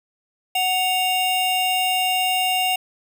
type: tone pair together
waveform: square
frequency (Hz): 740 / 2794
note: F#5 / F7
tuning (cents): 0 / 0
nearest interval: octave + major seventh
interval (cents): 2300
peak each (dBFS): -22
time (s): 0.55-2.76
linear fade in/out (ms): 5
effects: none